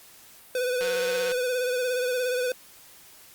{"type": "tone with vibrato", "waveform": "square", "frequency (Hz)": 500, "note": "B4", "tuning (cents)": 21, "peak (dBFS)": -25, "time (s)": [0.55, 2.52], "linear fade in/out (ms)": 2, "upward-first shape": "sine", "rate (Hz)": 17, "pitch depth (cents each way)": 40}
{"type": "click train", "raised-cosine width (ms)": 0.2, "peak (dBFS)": -18, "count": 94, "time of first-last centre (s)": [0.81, 1.318], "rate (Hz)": 183}
{"effects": ["white hiss -51 dBFS RMS until 3.34 s", "Opus 48 kbps"]}